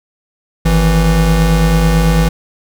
square tone pair together, 51.91 / 164.81 Hz, G#1 / E3, 0 / 0 cents, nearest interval octave + minor sixth, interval 2000 cents, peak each -12 dBFS, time 0.65-2.29 s, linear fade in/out 10 ms, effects none

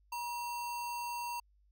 sine tone with sample-and-hold, 955 Hz, A#5, 42 cents sharp, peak -36 dBFS, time 0.12-1.4 s, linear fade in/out 5 ms, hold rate 3675 Hz, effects added 50 Hz sine -65 dBFS peak until 1.71 s

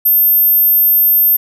sine tone, 13290 Hz, G#9, in tune, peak -7 dBFS, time 0.05-1.37 s, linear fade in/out 10 ms, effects none

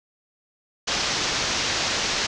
white low-pass noise, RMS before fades -25 dBFS, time 0.87-2.27 s, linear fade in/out 10 ms, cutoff 6400 Hz, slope 48 dB/octave, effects none

